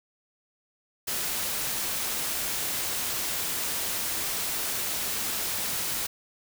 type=noise; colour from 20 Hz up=white; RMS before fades=-30 dBFS; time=1.07-6.07 s; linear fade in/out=10 ms; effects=none